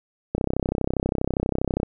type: click train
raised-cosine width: 2 ms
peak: -9 dBFS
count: 49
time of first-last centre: 0.35-1.831 s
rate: 32.4 Hz
effects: none